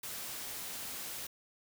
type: noise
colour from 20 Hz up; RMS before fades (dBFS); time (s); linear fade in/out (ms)
white; -42; 0.03-1.27; 5
effects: none